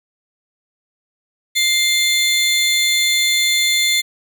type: tone pair together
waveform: 30% pulse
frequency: 2100 / 3511 Hz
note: C7 / A7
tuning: +6 / -4 cents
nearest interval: major sixth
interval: 890 cents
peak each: -14 dBFS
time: 1.55-4.02 s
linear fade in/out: 20 ms
effects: none